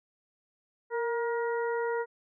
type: harmonic tone with a mistuned harmonic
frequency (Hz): 474.2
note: A#4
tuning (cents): +30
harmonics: 1 / 2 / 3 / 4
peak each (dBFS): -29 / -35 / -39 / -41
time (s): 0.9-2.06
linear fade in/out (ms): 50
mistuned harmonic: 1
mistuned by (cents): -34
effects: none